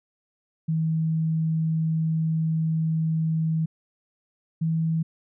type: tone pair in turn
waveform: sine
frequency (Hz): 160.3 / 161.98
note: E3 / E3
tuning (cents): -48 / -30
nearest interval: unison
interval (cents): 18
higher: second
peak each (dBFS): -21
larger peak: neither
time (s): 0.68-3.66 / 4.61-5.03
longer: first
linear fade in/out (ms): 10
effects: none